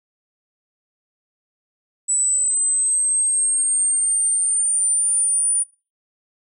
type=exponential sweep; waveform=sine; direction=up; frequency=7920 to 9480 Hz; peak=-16 dBFS; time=2.08-5.64 s; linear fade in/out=20 ms; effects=noise-tail reverb RT60 0.3 s tail -22 dB re dry